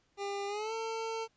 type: tone with pitch glide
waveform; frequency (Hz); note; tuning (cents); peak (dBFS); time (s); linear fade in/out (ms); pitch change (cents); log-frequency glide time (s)
25% pulse; 400.7 to 449.8; G4 to A4; +38 to +38; -31; 0.17-1.28; 50; +200; 0.47-0.73
effects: pink hiss -73 dBFS RMS until 1.36 s + resampled to 16000 Hz